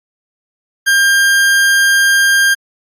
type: tone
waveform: 40% pulse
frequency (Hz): 1600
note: G6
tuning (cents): +35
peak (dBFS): -7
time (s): 0.86-2.55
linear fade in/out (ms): 20
effects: AAC 64 kbps